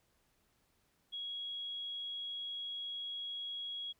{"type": "tone", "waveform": "sine", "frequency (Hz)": 3317, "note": "G#7", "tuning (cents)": -3, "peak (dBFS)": -39, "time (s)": [1.12, 3.93], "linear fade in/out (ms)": 20, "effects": ["pink hiss -75 dBFS RMS until 3.99 s"]}